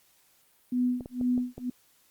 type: tone with tremolo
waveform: sine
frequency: 248.3 Hz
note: B3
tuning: 9 cents sharp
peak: -22 dBFS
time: 0.72-1.7 s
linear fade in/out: 5 ms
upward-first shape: sine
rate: 2.1 Hz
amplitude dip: 100%
type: clicks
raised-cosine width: 2 ms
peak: -26 dBFS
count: 5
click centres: 1.008 / 1.059 / 1.212 / 1.378 / 1.58 s
effects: white hiss -64 dBFS RMS until 2.1 s + Opus 48 kbps